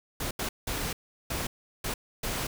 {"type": "noise bursts at uneven times", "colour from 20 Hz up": "pink", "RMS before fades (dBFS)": -32, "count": 6, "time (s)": [[0.2, 0.31], [0.39, 0.49], [0.67, 0.93], [1.3, 1.47], [1.84, 1.94], [2.23, 2.47]], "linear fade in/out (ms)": 5, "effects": []}